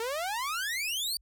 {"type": "exponential sweep", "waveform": "sawtooth", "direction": "up", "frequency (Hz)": [440, 4699], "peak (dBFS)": -27, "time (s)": [0, 1.17], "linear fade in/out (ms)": 2, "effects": ["added 50 Hz sine -61 dBFS peak until 1.21 s"]}